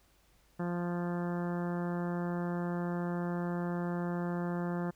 harmonic tone, 174.61 Hz, F3, in tune, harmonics 1 / 2 / 3 / 4 / 5 / 6 / 7 / 8 / 9 / 10, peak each -33 / -39 / -43 / -45 / -47 / -49 / -50 / -51 / -52 / -53 dBFS, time 0.59-4.91 s, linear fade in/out 10 ms, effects added 50 Hz sine -68 dBFS peak until 4.95 s + pink hiss -68 dBFS RMS until 4.95 s

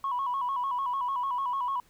sine tone with vibrato, 1037 Hz, C6, 16 cents flat, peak -26 dBFS, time 0.04-1.8 s, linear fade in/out 2 ms, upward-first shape square, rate 6.7 Hz, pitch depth 93 cents each way, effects tanh soft clip ceiling -23 dBFS + pink hiss -63 dBFS RMS until 1.89 s

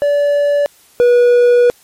triangle tone pair in turn, 577 / 485.2 Hz, D5 / B4, -31 / -31 cents, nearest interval minor third, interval 300 cents, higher first, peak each -8 / -4 dBFS, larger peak second, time 0.02-0.66 / 1-1.7 s, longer second, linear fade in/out 0 ms, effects white hiss -48 dBFS RMS until 1.83 s + MP3 64 kbps

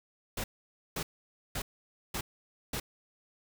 pink noise bursts, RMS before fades -35 dBFS, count 5, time 0.37-2.8 s, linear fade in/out 5 ms, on 70 ms, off 520 ms, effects none

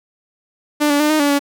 sawtooth tone with pitch steps, 296.8 / 288 / 300.4 / 309.4 / 287.3 / 283.9 Hz, D4 / D4 / D4 / D#4 / D4 / C#4, +18 / -34 / +39 / -10 / -38 / +41 cents, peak -9 dBFS, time 0.8-1.394 s, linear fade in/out 20 ms, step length 99 ms, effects none

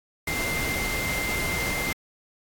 sine tone in noise, 2093 Hz, C7, in tune, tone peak -28 dBFS, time 0.27-1.93 s, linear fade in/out 5 ms, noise pink, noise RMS -30 dBFS, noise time 0.27-1.93 s, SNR -1 dB, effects AAC 64 kbps

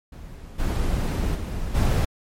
brown noise with level steps, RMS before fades -39 / -23 / -29 / -19 dBFS, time 0.12-2.05 s, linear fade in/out 5 ms, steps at 0.58 / 1.34 / 1.74 s, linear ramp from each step 20 ms, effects MP3 64 kbps

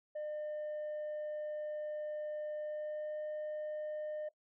sine tone with pitch glide, 604 to 608.2 Hz, D5 to D#5, +48 to -40 cents, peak -35 dBFS, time 0.15-4.29 s, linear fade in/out 10 ms, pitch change +12 cents, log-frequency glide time 2.58-3.2 s, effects noise-tail reverb RT60 0.1 s tail -18 dB re dry + tanh soft clip ceiling -37 dBFS

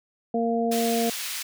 harmonic tone, 231.4 Hz, A#3, 13 cents flat, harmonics 1 / 2 / 3, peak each -25 / -26 / -27 dBFS, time 0.34-1.1 s, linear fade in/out 5 ms
pink high-pass noise, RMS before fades -32 dBFS, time 0.71-1.43 s, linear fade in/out 10 ms, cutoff 2300 Hz, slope 12 dB/octave
effects none

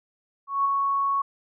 sine tone with ADSR envelope, 1108.7 Hz, C#6, in tune, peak -18 dBFS, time 0.47-1.22 s, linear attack 180 ms, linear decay 11 ms, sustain -3 dB, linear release 7 ms, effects none

